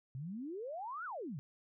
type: exponential two-way sweep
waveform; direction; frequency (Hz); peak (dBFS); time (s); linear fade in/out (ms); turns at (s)
sine; up then down; 123.47 to 1510 to 123.47; -40; 0.15-1.39; 0; 1.05
effects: none